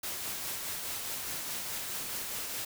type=noise with tremolo; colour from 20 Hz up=white; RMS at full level=-36 dBFS; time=0.03-2.65 s; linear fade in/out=5 ms; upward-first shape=triangle; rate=4.8 Hz; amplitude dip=30%; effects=none